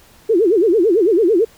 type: tone with vibrato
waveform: sine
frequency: 392 Hz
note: G4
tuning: in tune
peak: -10 dBFS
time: 0.29-1.45 s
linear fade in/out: 10 ms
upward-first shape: sine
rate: 9 Hz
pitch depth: 290 cents each way
effects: pink hiss -48 dBFS RMS until 1.57 s